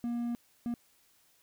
triangle tone bursts at uneven times, 237.6 Hz, A#3, 33 cents sharp, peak -29 dBFS, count 2, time 0.04-0.35 / 0.66-0.74 s, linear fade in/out 0 ms, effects white hiss -67 dBFS RMS until 1.42 s

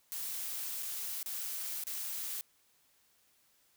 blue noise with dropouts, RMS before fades -39 dBFS, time 0.12-2.41 s, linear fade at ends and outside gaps 0 ms, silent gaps 0.826-0.83 / 1.228-1.26 / 1.837-1.869 s, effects white hiss -70 dBFS RMS until 3.76 s

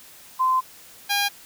sine / 10% pulse tone pair in turn, 1033 / 810 Hz, C6 / G#5, -22 / -43 cents, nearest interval major third, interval 421 cents, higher first, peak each -17 / -12 dBFS, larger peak second, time 0.39-0.61 / 1.09-1.29 s, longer first, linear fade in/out 20 ms, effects white hiss -47 dBFS RMS until 1.45 s

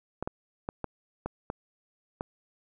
clicks, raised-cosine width 1 ms, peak -18 dBFS, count 7, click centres 0.226 / 0.275 / 0.689 / 0.843 / 1.26 / 1.501 / 2.209 s, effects none

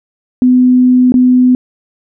sine tone with dropouts, 251.6 Hz, B3, 32 cents sharp, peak -4 dBFS, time 0.42-1.55 s, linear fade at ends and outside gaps 1 ms, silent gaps 1.121-1.141 s, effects none

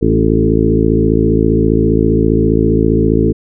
harmonic tone with a mistuned harmonic, 55 Hz, A1, in tune, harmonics 1 / 2 / 3 / 4 / 5 / 6 / 7 / 8, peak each -17 / -17 / -17 / -17 / -17 / -17 / -17 / -17 dBFS, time 0.01-3.33 s, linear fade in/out 20 ms, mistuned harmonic 5, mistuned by +22 cents, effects none

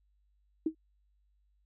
sine tone with exponential decay, 317.8 Hz, D#4, 37 cents sharp, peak -23 dBFS, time 0.66-0.75 s, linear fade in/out 5 ms, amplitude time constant 18 ms, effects added 50 Hz sine -68 dBFS peak until 1.65 s

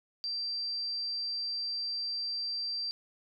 sine tone, 4700 Hz, D8, 1 cent sharp, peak -32 dBFS, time 0.24-2.91 s, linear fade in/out 0 ms, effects none

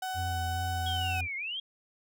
35% pulse tone, 749 Hz, F#5, 21 cents sharp, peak -31 dBFS, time 0.02-1.21 s, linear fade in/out 5 ms
triangle tone with vibrato, 86.9 Hz, F2, 8 cents flat, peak -30 dBFS, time 0.14-1.28 s, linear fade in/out 50 ms, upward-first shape sine, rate 2.4 Hz, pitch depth 38 cents each way
sine linear two-way sweep, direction down then up, 3311 to 2100 to 3311 Hz, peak -33 dBFS, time 0.86-1.6 s, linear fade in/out 5 ms, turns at 1.36 s
effects none

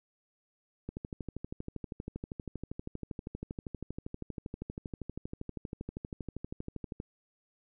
click train, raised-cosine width 3 ms, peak -25 dBFS, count 78, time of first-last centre 0.89-7.001 s, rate 12.6 Hz, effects none

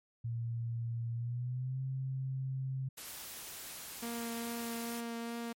sine tone with pitch glide, 116.54 to 132.33 Hz, A#2 to C3, 0 to +20 cents, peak -34 dBFS, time 0.24-2.89 s, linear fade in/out 10 ms, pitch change +220 cents, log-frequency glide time 1.14-1.81 s
white noise, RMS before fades -46 dBFS, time 2.97-5.01 s, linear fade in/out 10 ms
sawtooth tone with vibrato, 233.1 Hz, A#3, in tune, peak -34 dBFS, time 4.02-5.53 s, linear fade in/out 10 ms, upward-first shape triangle, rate 2.4 Hz, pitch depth 12 cents each way
effects MP3 64 kbps

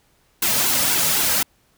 white noise with flanger, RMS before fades -19 dBFS, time 0.42-1.43 s, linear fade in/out 5 ms, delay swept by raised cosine 1.6 to 2.8 ms, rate 3.9 Hz, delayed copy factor -0.7, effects pink hiss -61 dBFS RMS until 1.77 s

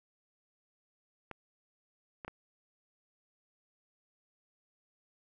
clicks, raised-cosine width 0.5 ms, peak -27 dBFS, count 3, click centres 1.313 / 2.248 / 2.28 s, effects none

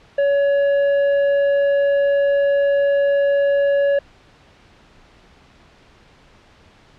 triangle tone with tanh clipping, 563 Hz, C#5, 27 cents sharp, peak -15 dBFS, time 0.18-3.99 s, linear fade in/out 5 ms, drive 11 dB, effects pink hiss -50 dBFS RMS until 6.98 s + low-pass 4000 Hz 12 dB/octave

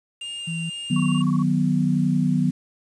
square tone with vibrato, 2800 Hz, F7, 4 cents sharp, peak -31 dBFS, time 0.21-1.22 s, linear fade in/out 5 ms, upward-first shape sine, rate 2.1 Hz, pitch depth 13 cents each way
sine tone, 165.2 Hz, E3, 4 cents sharp, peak -26 dBFS, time 0.47-0.7 s, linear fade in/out 10 ms
sine chord, B major, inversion first, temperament just, 154.34 / 185.21 / 246.9 Hz, D#3 / F#3 / B3, -14 / +2 / 0 cents, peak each -22 dBFS, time 0.9-2.51 s, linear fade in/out 10 ms
sine tone bursts, 1115 Hz, C#6, 10 cents sharp, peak -31 dBFS, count 8, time 0.96-1.427 s, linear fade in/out 5 ms, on 40 ms, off 21 ms
effects resampled to 22050 Hz + 8-bit

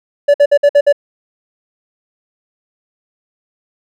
triangle tone bursts, 575 Hz, D5, 37 cents flat, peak -3 dBFS, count 6, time 0.28-0.927 s, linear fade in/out 10 ms, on 62 ms, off 55 ms, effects none

